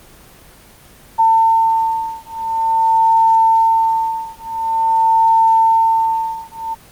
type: beating tone pair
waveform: sine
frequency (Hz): 900 / 900.47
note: A5 / A5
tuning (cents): +39 / +40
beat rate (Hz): 0.47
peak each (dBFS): -14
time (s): 1.18-6.75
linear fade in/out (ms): 20
effects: pink hiss -43 dBFS RMS until 6.91 s + Opus 24 kbps